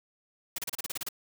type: noise bursts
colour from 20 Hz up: white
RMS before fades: -34 dBFS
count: 10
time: 0.56-1.088 s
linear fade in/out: 5 ms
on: 24 ms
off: 32 ms
effects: none